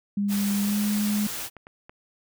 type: tone with pitch glide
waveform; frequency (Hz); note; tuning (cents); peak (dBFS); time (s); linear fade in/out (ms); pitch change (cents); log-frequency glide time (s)
sine; 202.2 to 208.2; G#3 to G#3; -46 to +5; -22; 0.17-1.27; 5; +51; 0.62-0.79
type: noise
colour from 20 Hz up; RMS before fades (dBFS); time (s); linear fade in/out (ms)
white; -33; 0.28-1.5; 50
type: clicks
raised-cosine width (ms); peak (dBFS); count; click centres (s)
0.5; -29; 4; 1.14 / 1.567 / 1.669 / 1.895
effects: none